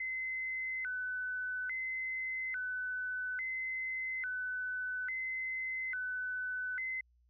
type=tone with vibrato; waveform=sine; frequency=1756 Hz; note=A6; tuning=4 cents flat; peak=-35 dBFS; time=0-7.01 s; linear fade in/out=5 ms; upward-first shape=square; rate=0.59 Hz; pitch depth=270 cents each way; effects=added 60 Hz sine -66 dBFS peak until 7.29 s